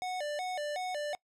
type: tone with vibrato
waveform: square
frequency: 659.3 Hz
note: E5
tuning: in tune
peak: -34 dBFS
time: 0.02-1.15 s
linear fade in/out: 0 ms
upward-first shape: square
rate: 2.7 Hz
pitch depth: 190 cents each way
effects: noise-tail reverb RT60 0.1 s tail -23 dB re dry + low-pass 8000 Hz 12 dB/octave

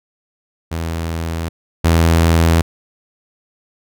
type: tone pair in turn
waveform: sawtooth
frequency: 82.41 / 82.77 Hz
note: E2 / E2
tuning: 0 / +8 cents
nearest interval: unison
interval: 8 cents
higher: second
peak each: -16 / -6 dBFS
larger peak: second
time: 0.71-1.49 / 1.84-2.62 s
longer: neither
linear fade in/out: 10 ms
effects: none

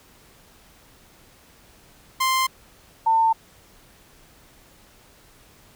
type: tone pair in turn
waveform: sawtooth / sine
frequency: 1046.5 / 898.7 Hz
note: C6 / A5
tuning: 0 / +36 cents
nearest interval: minor third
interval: 264 cents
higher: first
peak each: -15 dBFS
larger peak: neither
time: 2.2-2.47 / 3.06-3.33 s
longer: neither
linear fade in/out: 10 ms
effects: pink hiss -53 dBFS RMS until 5.75 s

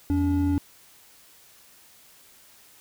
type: tone pair together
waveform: triangle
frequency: 85 / 285.9 Hz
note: F2 / D4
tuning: -46 / -46 cents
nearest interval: octave + major sixth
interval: 2100 cents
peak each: -23 / -20 dBFS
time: 0.1-0.58 s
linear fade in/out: 0 ms
effects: white hiss -54 dBFS RMS until 2.8 s

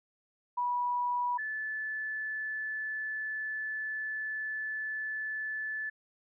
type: tone pair in turn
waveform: sine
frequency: 976 / 1739 Hz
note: B5 / A6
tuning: -21 / -21 cents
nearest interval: minor seventh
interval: 1000 cents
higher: second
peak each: -28 / -33 dBFS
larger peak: first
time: 0.57-1.38 / 1.38-5.9 s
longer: second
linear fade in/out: 10 ms
effects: none

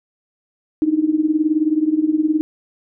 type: tone with tremolo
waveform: sine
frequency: 310 Hz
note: D#4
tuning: 6 cents flat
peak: -10 dBFS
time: 0.82-2.41 s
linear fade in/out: 0 ms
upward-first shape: triangle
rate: 19 Hz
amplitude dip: 90%
effects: none

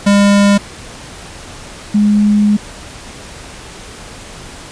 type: tone pair in turn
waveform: square / sine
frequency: 201.7 / 208.1 Hz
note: G3 / G#3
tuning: +50 / +4 cents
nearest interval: minor second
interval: 54 cents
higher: second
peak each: -7 dBFS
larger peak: neither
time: 0.06-0.58 / 1.94-2.57 s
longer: second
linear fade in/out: 10 ms
effects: pink hiss -32 dBFS RMS until 4.71 s + resampled to 22050 Hz

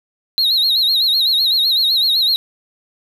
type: tone with vibrato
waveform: triangle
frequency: 4000 Hz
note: B7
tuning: 21 cents sharp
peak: -11 dBFS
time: 0.38-2.36 s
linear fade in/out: 0 ms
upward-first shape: sine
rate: 7.9 Hz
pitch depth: 130 cents each way
effects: none

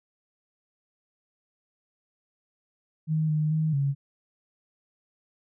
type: tone with pitch steps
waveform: sine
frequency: 156.7 / 153.3 / 157 / 139.6 Hz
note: D#3 / D#3 / D#3 / C#3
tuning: +13 / -25 / +16 / +13 cents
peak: -22 dBFS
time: 3.07-3.95 s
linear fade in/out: 50 ms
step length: 220 ms
effects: none

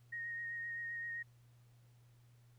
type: tone with vibrato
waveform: sine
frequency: 1864.7 Hz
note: A#6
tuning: in tune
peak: -40 dBFS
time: 0.12-1.23 s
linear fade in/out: 10 ms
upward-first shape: triangle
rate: 7.7 Hz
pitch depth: 19 cents each way
effects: added 120 Hz sine -62 dBFS peak until 2.58 s + pink hiss -75 dBFS RMS until 2.58 s

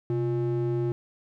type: ring-modulated tone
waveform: triangle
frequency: 240 Hz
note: B3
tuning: 49 cents flat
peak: -19 dBFS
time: 0.1-0.92 s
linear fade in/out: 0 ms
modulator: 111 Hz
effects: none

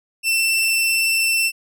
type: tone with vibrato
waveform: sawtooth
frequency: 2681 Hz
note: E7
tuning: 29 cents sharp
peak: -13 dBFS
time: 0.23-1.52 s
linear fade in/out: 50 ms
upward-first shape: sine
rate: 18 Hz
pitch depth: 13 cents each way
effects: none

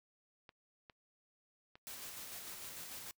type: clicks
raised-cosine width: 0.3 ms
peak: -38 dBFS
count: 3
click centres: 0.492 / 0.898 / 1.755 s
type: noise with tremolo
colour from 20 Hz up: white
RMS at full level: -47 dBFS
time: 1.87-3.11 s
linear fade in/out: 0 ms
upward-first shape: square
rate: 6.7 Hz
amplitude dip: 25%
effects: noise-tail reverb RT60 0.1 s tail -25 dB re dry

